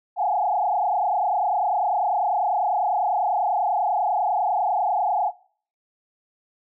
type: tone with frequency modulation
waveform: sine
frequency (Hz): 780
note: G5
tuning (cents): -9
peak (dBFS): -19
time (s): 0.16-5.32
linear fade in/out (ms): 50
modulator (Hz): 30.1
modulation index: 2.8
effects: noise-tail reverb RT60 0.5 s tail -22 dB re dry